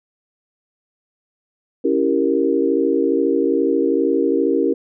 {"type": "chord", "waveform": "sine", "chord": "C# diminished seventh", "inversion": "none", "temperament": "equal", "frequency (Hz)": [277.2, 329.6, 392, 466.2], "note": ["C#4", "E4", "G4", "Bb4"], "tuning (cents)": [0, 0, 0, 0], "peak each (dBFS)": -20, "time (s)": [1.84, 4.74], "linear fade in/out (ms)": 10, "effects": []}